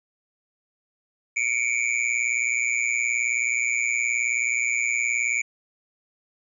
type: tone with amplitude modulation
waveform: square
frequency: 2300 Hz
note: D7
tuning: 37 cents flat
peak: -18 dBFS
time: 1.36-5.42 s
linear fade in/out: 10 ms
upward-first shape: sine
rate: 119 Hz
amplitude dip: 100%
effects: resampled to 22050 Hz